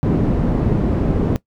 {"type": "low-pass noise", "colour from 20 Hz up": "white", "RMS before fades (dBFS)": -17, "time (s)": [0.03, 1.36], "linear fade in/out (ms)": 0, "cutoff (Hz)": 240, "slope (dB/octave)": 12, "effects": ["noise-tail reverb RT60 0.1 s tail -19 dB re dry"]}